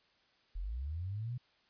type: linear sweep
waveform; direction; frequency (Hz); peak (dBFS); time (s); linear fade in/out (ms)
sine; up; 38.2 to 127.2; -36; 0.55-1.38; 10
effects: white hiss -70 dBFS RMS until 1.69 s + resampled to 11025 Hz